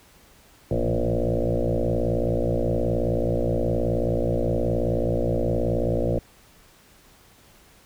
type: tone with frequency modulation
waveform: sine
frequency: 233.1 Hz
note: A#3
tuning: in tune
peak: -20 dBFS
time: 0.71-6.19 s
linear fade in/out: 2 ms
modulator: 58.9 Hz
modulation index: 6.3
effects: pink hiss -54 dBFS RMS until 7.85 s